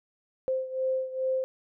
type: beating tone pair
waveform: sine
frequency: 521 / 523.4 Hz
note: C5 / C5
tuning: -7 / 0 cents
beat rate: 2.4 Hz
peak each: -28 / -32 dBFS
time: 0.48-1.44 s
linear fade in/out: 0 ms
effects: none